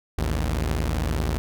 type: tone pair together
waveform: sawtooth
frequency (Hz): 55.29 / 77.78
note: A1 / D#2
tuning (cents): +9 / 0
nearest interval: tritone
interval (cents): 591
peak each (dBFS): -21 / -22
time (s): 0.18-1.38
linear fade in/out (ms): 0
effects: none